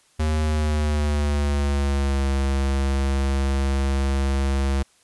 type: tone with pitch glide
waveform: square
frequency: 77.4 to 68.16 Hz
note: D#2 to C#2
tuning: -9 to -29 cents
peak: -20 dBFS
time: 0.19-4.83 s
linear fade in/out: 10 ms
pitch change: -220 cents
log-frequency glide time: 0.41-2.26 s
effects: white hiss -59 dBFS RMS until 5.03 s + resampled to 24000 Hz